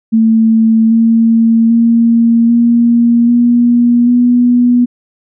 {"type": "tone with pitch steps", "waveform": "sine", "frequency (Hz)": [223.6, 227.5, 231.5, 235.5, 239.6, 243.8], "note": ["A3", "A#3", "A#3", "A#3", "A#3", "B3"], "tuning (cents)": [28, -42, -12, 18, 48, -22], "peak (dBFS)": -5, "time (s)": [0.12, 4.86], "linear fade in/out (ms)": 20, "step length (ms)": 790, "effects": []}